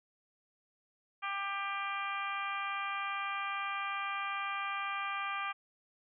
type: harmonic tone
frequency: 396.4 Hz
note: G4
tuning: 19 cents sharp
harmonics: 2 / 3 / 4 / 5 / 6 / 7 / 8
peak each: -43 / -37 / -43 / -46 / -41 / -49 / -49 dBFS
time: 1.22-5.53 s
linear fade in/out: 20 ms
effects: none